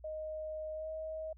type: tone with pitch glide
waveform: sine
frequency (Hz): 622.3 to 632.1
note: D#5 to D#5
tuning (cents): 0 to +27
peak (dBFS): -38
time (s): 0.04-1.33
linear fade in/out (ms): 5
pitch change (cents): +27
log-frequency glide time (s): 0.74-0.89
effects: added 60 Hz sine -54 dBFS peak until 1.37 s